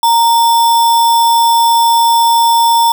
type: tone with sample-and-hold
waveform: sine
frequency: 927 Hz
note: A#5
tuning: 10 cents flat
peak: -6 dBFS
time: 0.03-2.92 s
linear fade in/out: 2 ms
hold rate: 4410 Hz
effects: none